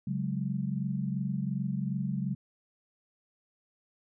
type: chord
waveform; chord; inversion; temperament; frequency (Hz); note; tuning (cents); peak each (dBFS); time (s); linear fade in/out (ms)
sine; C# suspended fourth; none; equal; 138.59 / 185 / 207.7; C#3 / F#3 / G#3; 0 / 0 / 0; -33 / -33 / -35; 0.07-2.35; 5
effects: none